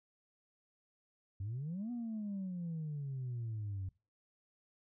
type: exponential two-way sweep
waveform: sine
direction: up then down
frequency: 92.5 to 245.3 to 92.5 Hz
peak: -36 dBFS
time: 1.4-3.89 s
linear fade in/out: 5 ms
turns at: 1.91 s
effects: noise-tail reverb RT60 0.3 s tail -22 dB re dry + tanh soft clip ceiling -35 dBFS